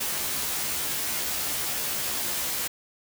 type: noise with comb filter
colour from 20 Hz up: white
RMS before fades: -29 dBFS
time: 0-2.68 s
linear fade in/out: 10 ms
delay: 14 ms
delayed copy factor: +1
effects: none

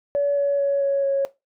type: tone with pitch steps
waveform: sine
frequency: 570 / 565.1 / 560.2 / 555.4 / 550.6 Hz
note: C#5 / C#5 / C#5 / C#5 / C#5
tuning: +48 / +33 / +18 / +3 / -12 cents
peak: -17 dBFS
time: 0.15-1.25 s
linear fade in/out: 0 ms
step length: 220 ms
effects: noise-tail reverb RT60 0.2 s tail -17 dB re dry + tanh soft clip ceiling -13 dBFS

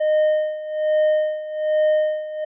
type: tone with tremolo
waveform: triangle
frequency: 615 Hz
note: D#5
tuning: 20 cents flat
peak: -12 dBFS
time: 0-2.45 s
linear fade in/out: 10 ms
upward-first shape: sine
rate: 1.2 Hz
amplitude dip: 80%
effects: resampled to 8000 Hz

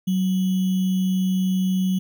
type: tone with sample-and-hold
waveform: sine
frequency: 186.9 Hz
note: F#3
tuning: 18 cents sharp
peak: -18 dBFS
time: 0.07-1.99 s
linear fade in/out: 10 ms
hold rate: 3150 Hz
effects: none

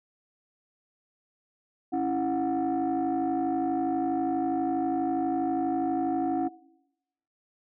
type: tone cluster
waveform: sine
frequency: 276.7 / 329 / 733 Hz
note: C#4 / E4 / F#5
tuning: -3 / -3 / -16 cents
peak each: -28 dBFS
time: 1.92-6.49 s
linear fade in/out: 20 ms
effects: noise-tail reverb RT60 0.9 s tail -22 dB re dry + tanh soft clip ceiling -20 dBFS

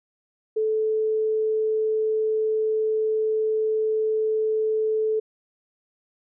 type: tone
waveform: sine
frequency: 435.8 Hz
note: A4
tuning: 17 cents flat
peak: -20 dBFS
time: 0.56-5.2 s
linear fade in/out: 10 ms
effects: none

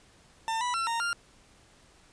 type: tone with pitch steps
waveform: 40% pulse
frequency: 899 / 983 / 1349 / 925 / 1398 Hz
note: A5 / B5 / E6 / A#5 / F6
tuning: +37 / -8 / +40 / -14 / +1 cents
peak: -27 dBFS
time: 0.48-1.13 s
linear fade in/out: 0 ms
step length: 130 ms
effects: pink hiss -59 dBFS RMS until 2.12 s + resampled to 22050 Hz

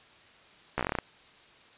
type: slowing click train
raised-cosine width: 0.5 ms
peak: -13 dBFS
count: 10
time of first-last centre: 0.78-0.987 s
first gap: 14 ms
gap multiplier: 1.12
effects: white hiss -56 dBFS RMS until 1.77 s + resampled to 8000 Hz

